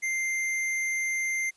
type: tone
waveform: square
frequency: 2093 Hz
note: C7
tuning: in tune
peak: -27 dBFS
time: 0.02-1.51 s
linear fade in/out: 20 ms
effects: white hiss -63 dBFS RMS until 1.56 s + resampled to 22050 Hz